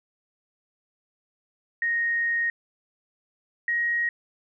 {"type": "tone pair in turn", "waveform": "sine", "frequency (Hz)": [1864.7, 1886.4], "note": ["A#6", "A#6"], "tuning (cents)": [0, 20], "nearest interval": "unison", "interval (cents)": 20, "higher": "second", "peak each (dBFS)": -22, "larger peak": "neither", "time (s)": [[1.82, 2.5], [3.68, 4.09]], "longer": "first", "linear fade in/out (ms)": 2, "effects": []}